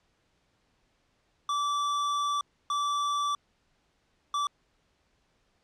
square tone bursts at uneven times, 1160 Hz, D6, 22 cents flat, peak -27 dBFS, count 3, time 1.49-2.41 / 2.7-3.35 / 4.34-4.47 s, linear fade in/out 2 ms, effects pink hiss -71 dBFS RMS until 5.63 s + low-pass 6000 Hz 12 dB/octave

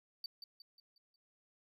triangle tone with echo, 4601 Hz, D8, 36 cents flat, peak -39 dBFS, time 0.24-0.26 s, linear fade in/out 2 ms, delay 180 ms, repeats 5, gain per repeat -7 dB, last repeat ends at 1.16 s, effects none

